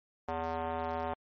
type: tone with band-pass filter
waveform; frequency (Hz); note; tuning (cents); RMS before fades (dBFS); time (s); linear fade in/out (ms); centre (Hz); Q
square; 82; E2; -9; -35; 0.28-1.14; 5; 790; 2.1
effects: MP3 32 kbps